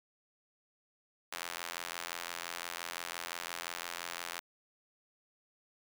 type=tone with high-pass filter; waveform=sawtooth; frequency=85.8 Hz; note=F2; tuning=30 cents flat; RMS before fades=-42 dBFS; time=1.32-4.4 s; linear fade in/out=5 ms; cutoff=1200 Hz; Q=0.68; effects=none